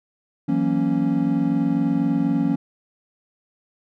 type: chord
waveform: triangle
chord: F# dominant seventh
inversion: third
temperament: equal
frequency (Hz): 164.81 / 185 / 233.1 / 277.2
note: E3 / F#3 / A#3 / C#4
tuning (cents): 0 / 0 / 0 / 0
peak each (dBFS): -23 / -24 / -22 / -19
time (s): 0.48-2.56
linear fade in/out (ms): 10
effects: none